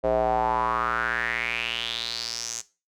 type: tone with band-pass filter sweep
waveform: square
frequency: 58.27 Hz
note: A#1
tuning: in tune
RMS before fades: -27 dBFS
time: 0.03-2.62 s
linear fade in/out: 20 ms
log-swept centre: 570 to 6800 Hz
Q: 5.5
effects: noise-tail reverb RT60 0.3 s tail -18 dB re dry